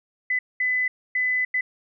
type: tone bursts at uneven times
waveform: sine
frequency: 2007 Hz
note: B6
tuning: 27 cents sharp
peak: -20 dBFS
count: 4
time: 0.3-0.39 / 0.6-0.88 / 1.15-1.45 / 1.54-1.61 s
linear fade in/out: 5 ms
effects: none